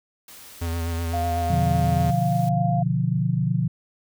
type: noise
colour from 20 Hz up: white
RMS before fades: -44 dBFS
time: 0.28-2.49 s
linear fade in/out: 2 ms
type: tone with vibrato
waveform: square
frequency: 83.8 Hz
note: E2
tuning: 29 cents sharp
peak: -25 dBFS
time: 0.61-2.11 s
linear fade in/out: 10 ms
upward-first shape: sine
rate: 8 Hz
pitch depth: 30 cents each way
type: tone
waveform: sine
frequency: 698.5 Hz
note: F5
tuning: in tune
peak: -24 dBFS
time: 1.13-2.83 s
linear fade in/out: 10 ms
type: chord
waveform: sine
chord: B diminished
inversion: none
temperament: equal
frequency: 123.47 / 146.83 / 174.61 Hz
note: B2 / D3 / F3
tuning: 0 / 0 / 0 cents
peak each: -24 dBFS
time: 1.5-3.68 s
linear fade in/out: 5 ms
effects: none